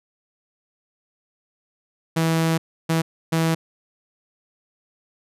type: tone bursts at uneven times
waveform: sawtooth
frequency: 163 Hz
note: E3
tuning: 19 cents flat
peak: -14 dBFS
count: 3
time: 2.16-2.58 / 2.89-3.02 / 3.32-3.55 s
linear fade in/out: 10 ms
effects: resampled to 32000 Hz